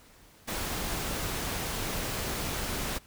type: noise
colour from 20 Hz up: pink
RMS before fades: -33 dBFS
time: 0.47-2.99 s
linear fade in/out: 20 ms
effects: pink hiss -57 dBFS RMS until 3.06 s